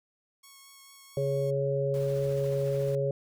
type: tone with vibrato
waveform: 5% pulse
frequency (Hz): 1100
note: C#6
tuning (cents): -14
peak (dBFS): -39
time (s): 0.43-1.51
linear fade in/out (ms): 10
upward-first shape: triangle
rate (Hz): 4.5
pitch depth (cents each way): 14
type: harmonic tone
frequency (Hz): 138.59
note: C#3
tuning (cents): 0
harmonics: 1 / 3 / 4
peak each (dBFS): -30 / -31 / -29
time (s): 1.17-3.11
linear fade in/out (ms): 2
type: noise with tremolo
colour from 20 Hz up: pink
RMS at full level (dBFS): -48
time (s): 1.94-2.95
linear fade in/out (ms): 0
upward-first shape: sine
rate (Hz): 14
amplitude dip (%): 25
effects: none